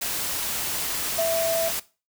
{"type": "tone in noise", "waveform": "sine", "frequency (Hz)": 660, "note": "E5", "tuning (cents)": 2, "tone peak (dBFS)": -20, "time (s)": [1.18, 1.69], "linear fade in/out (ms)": 10, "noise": "white", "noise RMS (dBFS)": -28, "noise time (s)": [0.01, 1.8], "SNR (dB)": 5, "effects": ["noise-tail reverb RT60 0.3 s tail -18 dB re dry"]}